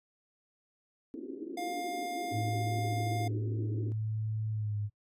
pink band-pass noise, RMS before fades -41 dBFS, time 1.14-3.92 s, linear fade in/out 0 ms, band 280 to 380 Hz, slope 48 dB/octave
square tone, 706 Hz, F5, 19 cents sharp, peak -36 dBFS, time 1.57-3.28 s, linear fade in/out 5 ms
sine tone with pitch glide, 108.9 to 103.98 Hz, A2 to G#2, -17 to +3 cents, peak -31 dBFS, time 2.31-4.9 s, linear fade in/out 50 ms, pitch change -80 cents, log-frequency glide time 4.51-4.76 s
effects noise-tail reverb RT60 0.1 s tail -24 dB re dry + resampled to 32000 Hz

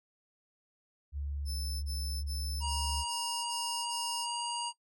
sine tone with pitch glide, 71.3 to 72.3 Hz, C#2 to D2, +49 to -27 cents, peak -34 dBFS, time 1.12-3.05 s, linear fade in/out 50 ms, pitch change +24 cents, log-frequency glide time 2.07-2.86 s
sawtooth tone bursts, 5274 Hz, E8, in tune, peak -37 dBFS, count 7, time 1.45-4.266 s, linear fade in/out 50 ms, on 380 ms, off 26 ms
harmonic tone, 949 Hz, A#5, 31 cents sharp, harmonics 1 / 3 / 5 / 7 / 9 / 10, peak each -35 / -40 / -42 / -48 / -42 / -53 dBFS, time 2.6-4.73 s, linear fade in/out 50 ms
effects noise-tail reverb RT60 0.1 s tail -20 dB re dry

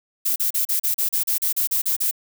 violet noise bursts, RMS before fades -21 dBFS, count 13, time 0.25-2.112 s, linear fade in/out 10 ms, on 110 ms, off 36 ms, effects none

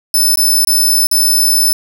10% pulse tone with dropouts, 5274 Hz, E8, in tune, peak -3 dBFS, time 0.14-1.73 s, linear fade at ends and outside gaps 2 ms, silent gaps 0.357-0.373 / 0.648-0.672 / 1.07-1.113 s, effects none

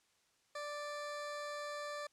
20% pulse tone, 587.3 Hz, D5, in tune, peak -36 dBFS, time 0.55-2.07 s, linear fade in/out 5 ms, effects white hiss -74 dBFS RMS until 2.12 s + low-pass 8000 Hz 12 dB/octave

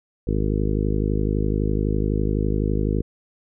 harmonic tone, 51.91 Hz, G#1, in tune, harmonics 1 / 2 / 3 / 4 / 5 / 6 / 7 / 8 / 9, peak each -23 / -26 / -28 / -29 / -30 / -31 / -31 / -32 / -33 dBFS, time 0.27-3.02 s, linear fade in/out 5 ms, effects none

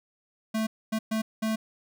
square tone bursts at uneven times, 220 Hz, A3, in tune, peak -26 dBFS, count 4, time 0.54-0.67 / 0.92-0.99 / 1.11-1.22 / 1.42-1.56 s, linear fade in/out 10 ms, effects none

